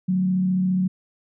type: tone with frequency modulation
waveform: sine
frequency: 185 Hz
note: F#3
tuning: in tune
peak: -18 dBFS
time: 0.08-0.88 s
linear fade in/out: 10 ms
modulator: 34.6 Hz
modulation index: 0.31
effects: none